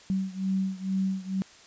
sine beating tone pair, 190 / 192.2 Hz, F#3 / G3, +46 / -34 cents, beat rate 2.2 Hz, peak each -28 / -30 dBFS, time 0.1-1.42 s, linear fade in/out 0 ms, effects white hiss -52 dBFS RMS until 1.66 s + resampled to 16000 Hz

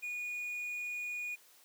triangle tone, 2452 Hz, D#7, 26 cents flat, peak -35 dBFS, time 0.02-1.36 s, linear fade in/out 20 ms, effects white hiss -62 dBFS RMS until 1.64 s + high-pass 300 Hz 12 dB/octave

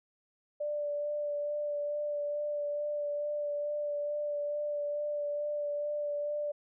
sine tone with vibrato, 587.3 Hz, D5, in tune, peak -31 dBFS, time 0.6-6.52 s, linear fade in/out 10 ms, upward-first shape sine, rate 2.3 Hz, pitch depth 15 cents each way, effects none

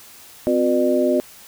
sine tone cluster, 258.5 / 359.9 / 479.7 / 600 Hz, C4 / F#4 / A#4 / D5, -21 / -48 / +50 / +37 cents, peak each -20 / -20 / -26 / -19 dBFS, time 0.47-1.2 s, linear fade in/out 0 ms, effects white hiss -44 dBFS RMS until 1.47 s

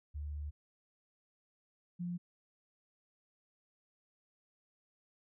sine tone pair in turn, 73.8 / 175.53 Hz, D2 / F3, +9 / +9 cents, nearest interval octave + minor third, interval 1500 cents, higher second, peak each -38 / -36 dBFS, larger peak second, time 0.14-0.51 / 1.99-2.18 s, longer first, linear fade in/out 20 ms, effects none

